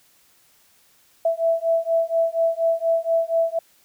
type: beating tone pair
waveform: sine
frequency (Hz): 659.3 / 663.5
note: E5 / E5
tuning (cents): 0 / +11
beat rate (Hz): 4.2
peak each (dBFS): -21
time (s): 1.25-3.59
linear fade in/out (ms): 5
effects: white hiss -58 dBFS RMS until 3.84 s